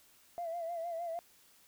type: tone with vibrato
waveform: sine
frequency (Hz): 676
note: E5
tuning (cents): +43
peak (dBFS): -35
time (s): 0.38-1.19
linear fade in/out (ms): 0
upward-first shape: sine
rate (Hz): 6.5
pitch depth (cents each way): 62
effects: tanh soft clip ceiling -31 dBFS + white hiss -64 dBFS RMS until 1.67 s